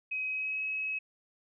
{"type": "tone with pitch glide", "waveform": "sine", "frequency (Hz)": [2533, 2562], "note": ["D#7", "E7"], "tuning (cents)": [30, -50], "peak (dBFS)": -31, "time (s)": [0.11, 0.99], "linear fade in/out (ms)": 10, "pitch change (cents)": 20, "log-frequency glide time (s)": [0.27, 0.62], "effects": []}